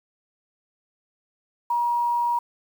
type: tone with quantisation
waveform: sine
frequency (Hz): 953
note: A#5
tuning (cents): +38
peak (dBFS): -20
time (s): 1.7-2.39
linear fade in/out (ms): 5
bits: 8
effects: none